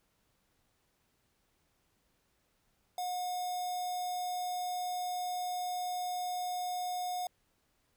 square tone with notch filter, 723 Hz, F#5, 40 cents flat, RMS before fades -36 dBFS, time 2.98-7.27 s, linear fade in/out 2 ms, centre 2300 Hz, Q 1.6, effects pink hiss -75 dBFS RMS until 7.96 s

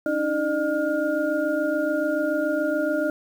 sine tone cluster, 285.6 / 312.6 / 604 / 1420 Hz, D4 / D#4 / D5 / F6, -48 / +8 / +48 / +28 cents, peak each -29 / -26 / -24 / -30 dBFS, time 0.06-3.1 s, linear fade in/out 2 ms, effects 8-bit

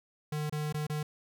square tone with dropouts, 151 Hz, D3, 48 cents sharp, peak -32 dBFS, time 0.32-1.03 s, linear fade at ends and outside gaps 5 ms, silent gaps 0.497-0.524 / 0.726-0.743 / 0.868-0.897 s, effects none

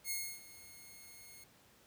5% pulse tone with ADSR envelope, 2162 Hz, C#7, 44 cents flat, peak -25 dBFS, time 0.04-1.44 s, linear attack 66 ms, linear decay 290 ms, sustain -18 dB, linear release 4 ms, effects pink hiss -65 dBFS RMS until 1.86 s + high-pass 60 Hz 12 dB/octave

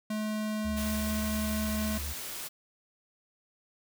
square tone, 214.4 Hz, A3, 45 cents flat, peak -31 dBFS, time 0.1-1.98 s, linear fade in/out 5 ms
triangle tone with vibrato, 72.9 Hz, D2, 12 cents flat, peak -33 dBFS, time 0.64-2.14 s, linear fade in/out 20 ms, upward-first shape sine, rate 15 Hz, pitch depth 61 cents each way
white noise, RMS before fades -39 dBFS, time 0.76-2.49 s, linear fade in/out 20 ms
effects none

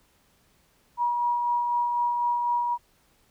sine tone with tremolo, 960 Hz, B5, 49 cents flat, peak -21 dBFS, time 0.97-2.78 s, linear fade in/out 50 ms, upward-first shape sine, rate 4 Hz, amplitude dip 30%, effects pink hiss -64 dBFS RMS until 3.3 s

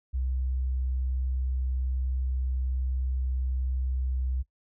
sine tone, 64.2 Hz, C2, 32 cents flat, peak -26 dBFS, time 0.13-4.43 s, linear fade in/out 20 ms, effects noise-tail reverb RT60 0.1 s tail -19 dB re dry

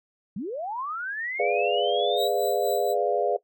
sine linear sweep, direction up, 164.81 to 3897 Hz, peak -29 dBFS, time 0.36-2.28 s, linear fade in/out 5 ms
sine chord, G# diminished seventh, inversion none, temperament equal, 415.3 / 493.9 / 587.3 / 698.5 Hz, G#4 / B4 / D5 / F5, 0 / 0 / 0 / 0 cents, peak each -27 dBFS, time 1.39-3.37 s, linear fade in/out 10 ms
10% pulse tone with tremolo, 3951 Hz, B7, in tune, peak -26 dBFS, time 2.16-2.95 s, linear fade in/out 50 ms, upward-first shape sine, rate 4.1 Hz, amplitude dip 60%
effects noise-tail reverb RT60 0.1 s tail -18 dB re dry

